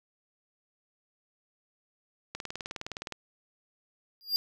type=click train; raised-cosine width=0.2 ms; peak=-19 dBFS; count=16; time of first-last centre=2.35-3.123 s; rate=19.4 Hz
type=tone with exponential growth; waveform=square; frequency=4802 Hz; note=D8; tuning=38 cents sharp; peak=-21 dBFS; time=4.21-4.36 s; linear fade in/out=0 ms; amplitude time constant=32 ms
effects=none